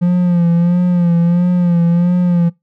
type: tone with vibrato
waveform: triangle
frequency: 174.2 Hz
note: F3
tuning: 4 cents flat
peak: -7 dBFS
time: 0.01-2.5 s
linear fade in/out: 20 ms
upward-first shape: sine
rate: 1.5 Hz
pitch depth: 47 cents each way
effects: noise-tail reverb RT60 0.2 s tail -23 dB re dry